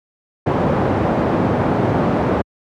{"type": "band-pass noise", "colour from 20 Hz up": "pink", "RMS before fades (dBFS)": -17, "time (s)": [0.46, 2.42], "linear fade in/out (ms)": 10, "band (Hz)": [110, 880], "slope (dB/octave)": 12, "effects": ["high-pass 60 Hz 12 dB/octave"]}